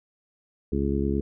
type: harmonic tone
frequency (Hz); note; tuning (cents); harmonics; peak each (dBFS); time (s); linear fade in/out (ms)
69.3; C#2; 0; 1 / 2 / 3 / 4 / 5 / 6; -28 / -32 / -28 / -31 / -30 / -31; 0.72-1.21; 5
effects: none